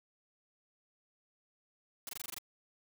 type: noise bursts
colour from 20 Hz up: white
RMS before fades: -42 dBFS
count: 8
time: 2.07-2.385 s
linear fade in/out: 2 ms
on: 21 ms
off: 21 ms
effects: none